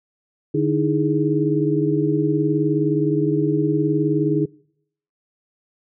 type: tone cluster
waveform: sine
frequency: 148.9 / 302.5 / 321.8 / 416.4 Hz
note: D3 / D#4 / E4 / G#4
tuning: +24 / -49 / -42 / +5 cents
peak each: -22 dBFS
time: 0.54-4.46 s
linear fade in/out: 10 ms
effects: noise-tail reverb RT60 0.7 s tail -24 dB re dry